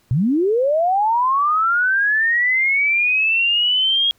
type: linear sweep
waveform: sine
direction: up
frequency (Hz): 109.7 to 3289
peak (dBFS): -14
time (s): 0.11-4.11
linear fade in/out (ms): 0
effects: pink hiss -59 dBFS RMS until 4.18 s